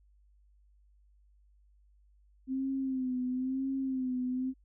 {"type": "tone with vibrato", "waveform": "sine", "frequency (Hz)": 260.1, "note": "C4", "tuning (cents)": -10, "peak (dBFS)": -30, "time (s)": [2.47, 4.54], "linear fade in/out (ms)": 50, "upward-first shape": "sine", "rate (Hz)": 1, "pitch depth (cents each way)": 58, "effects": ["added 50 Hz sine -61 dBFS peak until 4.64 s"]}